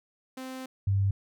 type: tone pair in turn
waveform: sawtooth / sine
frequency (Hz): 259.9 / 98.43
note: C4 / G2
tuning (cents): -11 / +8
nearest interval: octave + perfect fourth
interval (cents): 1681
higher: first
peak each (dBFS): -33 / -22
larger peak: second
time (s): 0.37-0.66 / 0.87-1.11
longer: first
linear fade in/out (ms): 5
effects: none